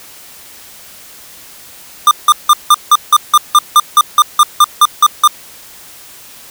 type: tone bursts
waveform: square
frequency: 1200 Hz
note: D6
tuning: 37 cents sharp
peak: -3 dBFS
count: 16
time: 2.07-5.276 s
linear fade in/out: 2 ms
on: 41 ms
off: 170 ms
effects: white hiss -36 dBFS RMS until 6.5 s